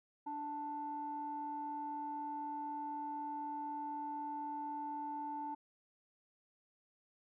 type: tone with low-pass filter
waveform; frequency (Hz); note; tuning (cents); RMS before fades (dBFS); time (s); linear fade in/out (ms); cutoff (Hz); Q
square; 294; D4; +2; -42; 0.26-5.55; 10; 870; 7.6
effects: none